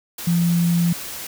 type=tone in noise; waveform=sine; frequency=171.4 Hz; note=F3; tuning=32 cents flat; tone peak=-15 dBFS; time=0.27-0.93 s; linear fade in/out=5 ms; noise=white; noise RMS=-32 dBFS; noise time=0.18-1.27 s; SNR=+14 dB; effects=none